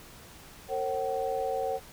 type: tone cluster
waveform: sine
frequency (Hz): 457.2 / 539 / 758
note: A#4 / C#5 / F#5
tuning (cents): -34 / -49 / +42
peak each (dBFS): -33 / -32 / -32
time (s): 0.68-1.8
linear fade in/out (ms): 50
effects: pink hiss -50 dBFS RMS until 1.92 s